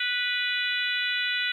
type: harmonic tone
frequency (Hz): 492.1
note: B4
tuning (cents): -6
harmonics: 3 / 4 / 5 / 6 / 7 / 8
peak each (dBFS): -30 / -31 / -32 / -33 / -33 / -34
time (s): 0-1.52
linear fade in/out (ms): 5
effects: 10-bit